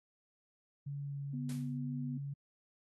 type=tone with vibrato; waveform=sine; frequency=141.2 Hz; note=C#3; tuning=32 cents sharp; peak=-38 dBFS; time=0.86-2.34 s; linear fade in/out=10 ms; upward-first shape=sine; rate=2 Hz; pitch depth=9 cents each way
type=tone; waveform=sine; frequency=246.9 Hz; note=B3; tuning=in tune; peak=-39 dBFS; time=1.33-2.18 s; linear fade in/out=10 ms
type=noise with exponential decay; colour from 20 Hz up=white; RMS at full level=-47 dBFS; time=1.49-1.78 s; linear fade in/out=5 ms; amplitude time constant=63 ms
effects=AAC 32 kbps